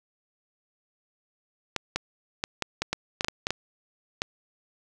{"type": "clicks", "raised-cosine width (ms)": 0.2, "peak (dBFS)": -9, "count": 12, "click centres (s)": [1.763, 1.96, 2.439, 2.623, 2.82, 2.93, 3.209, 3.246, 3.284, 3.469, 3.506, 4.219], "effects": []}